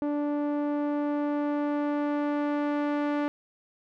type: tone with low-pass filter sweep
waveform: sawtooth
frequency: 292.3 Hz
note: D4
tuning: 8 cents flat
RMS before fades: -28 dBFS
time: 0.02-3.28 s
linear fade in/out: 0 ms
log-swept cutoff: 750 to 1800 Hz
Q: 0.71
effects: none